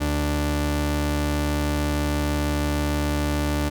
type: tone pair together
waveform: sawtooth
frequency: 73.5 / 147 Hz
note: D2 / D3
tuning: +2 / +2 cents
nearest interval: octave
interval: 1200 cents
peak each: -19 dBFS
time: 0-3.7 s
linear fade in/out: 20 ms
effects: none